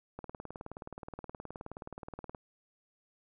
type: click train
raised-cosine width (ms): 1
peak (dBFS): -28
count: 42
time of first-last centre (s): 0.19-2.348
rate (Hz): 19
effects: none